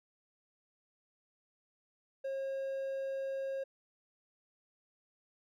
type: tone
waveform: triangle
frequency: 540 Hz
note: C#5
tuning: 45 cents flat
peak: -33 dBFS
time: 2.24-3.64 s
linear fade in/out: 10 ms
effects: none